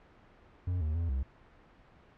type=tone with pitch steps; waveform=triangle; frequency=89.9 / 77.3 / 84.2 / 66 Hz; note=F#2 / D#2 / E2 / C2; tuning=-49 / -11 / +37 / +16 cents; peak=-27 dBFS; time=0.67-1.23 s; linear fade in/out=5 ms; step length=140 ms; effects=pink hiss -59 dBFS RMS until 2.17 s + low-pass 2000 Hz 12 dB/octave